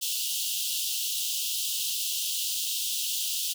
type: high-pass noise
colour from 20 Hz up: pink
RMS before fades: -30 dBFS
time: 0.01-3.54 s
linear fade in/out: 20 ms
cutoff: 2800 Hz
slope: 96 dB/octave
effects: none